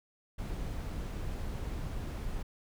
brown noise, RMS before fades -37 dBFS, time 0.38-2.43 s, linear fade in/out 10 ms, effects none

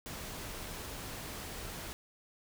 pink noise, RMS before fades -43 dBFS, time 0.06-1.93 s, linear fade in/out 0 ms, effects none

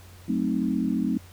sine chord, F# diminished seventh, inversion none, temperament equal, 185 / 220 / 261.6 / 311.1 Hz, F#3 / A3 / C4 / Eb4, 0 / 0 / 0 / 0 cents, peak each -29 / -27 / -27 / -30 dBFS, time 0.28-1.18 s, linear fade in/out 10 ms, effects added 90 Hz sine -46 dBFS peak until 1.32 s + pink hiss -52 dBFS RMS until 1.32 s

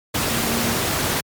sine tone in noise, 231.8 Hz, A#3, 10 cents flat, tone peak -25 dBFS, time 0.3-0.75 s, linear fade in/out 10 ms, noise pink, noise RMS -21 dBFS, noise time 0.14-1.21 s, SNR -7 dB, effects high-pass 80 Hz 12 dB/octave + MP3 96 kbps

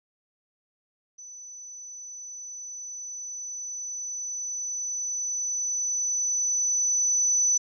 sine tone with level ramp, 5990 Hz, F#8, 20 cents sharp, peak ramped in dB -41 to -19 dBFS, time 1.18-7.58 s, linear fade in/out 10 ms, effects none

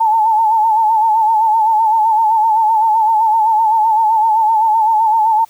sine tone with vibrato, 880 Hz, A5, in tune, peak -9 dBFS, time 0-5.45 s, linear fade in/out 10 ms, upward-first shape sine, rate 7.8 Hz, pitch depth 66 cents each way, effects white hiss -49 dBFS RMS until 5.49 s

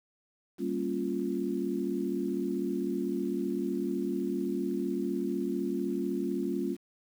sine chord, G half-diminished seventh, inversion none, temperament equal with one note detuned, 197.36 / 233.1 / 277.2 / 349.2 Hz, G3 / Bb3 / Db4 / F4, +12 / 0 / 0 / 0 cents, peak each -35 / -36 / -34 / -33 dBFS, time 0.58-6.77 s, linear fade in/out 50 ms, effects 9-bit

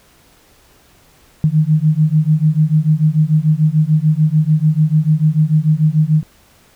sine beating tone pair, 151.5 / 158.3 Hz, D#3 / D#3, -46 / +30 cents, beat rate 6.8 Hz, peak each -13 dBFS, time 1.44-6.23 s, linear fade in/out 0 ms, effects pink hiss -50 dBFS RMS until 6.75 s

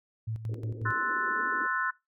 sine tone with tremolo, 111 Hz, A2, 16 cents sharp, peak -30 dBFS, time 0.27-0.93 s, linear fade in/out 10 ms, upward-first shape square, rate 5.5 Hz, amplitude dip 65%
white band-pass noise, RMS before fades -44 dBFS, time 0.49-1.67 s, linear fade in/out 5 ms, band 230 to 460 Hz, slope 48 dB/octave
sine chord, F# half-diminished seventh, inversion second, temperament equal, 1046.5 / 1318.5 / 1480 / 1760 Hz, C6 / E6 / F#6 / A6, 0 / 0 / 0 / 0 cents, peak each -33 / -34 / -30 / -34 dBFS, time 0.85-1.91 s, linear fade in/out 10 ms
effects noise-tail reverb RT60 0.2 s tail -21 dB re dry

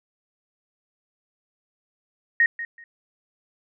sine tone with echo, 1864.7 Hz, A#6, in tune, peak -14 dBFS, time 2.4-2.46 s, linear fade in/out 2 ms, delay 190 ms, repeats 2, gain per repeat -14 dB, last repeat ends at 2.84 s, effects none

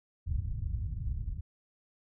white low-pass noise, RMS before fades -34 dBFS, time 0.26-1.41 s, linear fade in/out 20 ms, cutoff 100 Hz, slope 24 dB/octave, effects none

